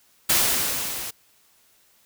white noise with level ramp, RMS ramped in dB -18 to -33 dBFS, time 0.29-1.11 s, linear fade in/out 10 ms, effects white hiss -60 dBFS RMS until 2.05 s

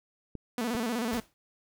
clicks, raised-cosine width 3 ms, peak -25 dBFS, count 2, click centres 0.353 / 0.75 s
sawtooth tone with vibrato, 232.9 Hz, A#3, 1 cent flat, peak -25 dBFS, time 0.58-1.2 s, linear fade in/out 2 ms, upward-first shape square, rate 16 Hz, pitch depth 94 cents each way
pink noise with exponential decay, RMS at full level -37 dBFS, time 1.13-1.34 s, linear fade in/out 0 ms, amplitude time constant 44 ms
effects none

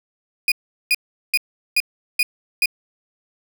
35% pulse tone bursts, 2463 Hz, D#7, 18 cents flat, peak -12 dBFS, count 6, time 0.48-2.658 s, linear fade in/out 2 ms, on 38 ms, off 390 ms, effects none

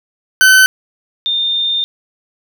40% pulse / sine tone pair in turn, 1523 / 3622 Hz, F#6 / A7, +50 / +49 cents, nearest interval octave + minor third, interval 1499 cents, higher second, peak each -4 / -13 dBFS, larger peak first, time 0.41-0.66 / 1.26-1.84 s, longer second, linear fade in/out 0 ms, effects none

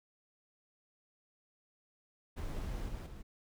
brown noise with level steps, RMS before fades -39 / -42 / -48 dBFS, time 2.36-3.23 s, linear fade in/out 20 ms, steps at 2.88 / 3.06 s, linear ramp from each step 5 ms, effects none

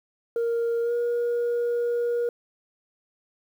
sine tone with pitch glide, 466.2 to 476.3 Hz, A#4 to A#4, 0 to +37 cents, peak -20 dBFS, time 0.36-2.29 s, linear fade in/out 2 ms, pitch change +37 cents, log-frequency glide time 0.82-0.93 s, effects tanh soft clip ceiling -21 dBFS + 9-bit

